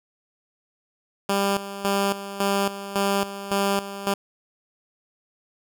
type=tone with tremolo; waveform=10% pulse; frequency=198.5 Hz; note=G3; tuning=22 cents sharp; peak=-12 dBFS; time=1.29-4.14 s; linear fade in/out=5 ms; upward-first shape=square; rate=1.8 Hz; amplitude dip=75%; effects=none